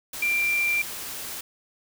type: tone in noise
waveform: sine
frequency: 2367 Hz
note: D7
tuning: 13 cents sharp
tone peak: -21 dBFS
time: 0.22-0.82 s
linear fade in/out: 5 ms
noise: white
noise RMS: -35 dBFS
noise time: 0.13-1.41 s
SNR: +11 dB
effects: none